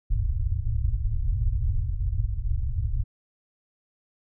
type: low-pass noise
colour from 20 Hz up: pink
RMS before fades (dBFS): -25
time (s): 0.1-3.04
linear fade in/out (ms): 10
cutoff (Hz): 120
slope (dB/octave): 96
effects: none